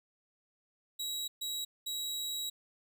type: tone bursts at uneven times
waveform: sawtooth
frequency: 3864 Hz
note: B7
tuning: 39 cents flat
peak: -32 dBFS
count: 3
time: 0.99-1.28 / 1.41-1.65 / 1.86-2.5 s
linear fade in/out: 10 ms
effects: none